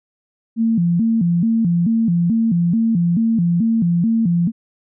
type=tone with vibrato; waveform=sine; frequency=197.3 Hz; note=G3; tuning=11 cents sharp; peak=-13 dBFS; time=0.56-4.52 s; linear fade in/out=50 ms; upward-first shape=square; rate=2.3 Hz; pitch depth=240 cents each way; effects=none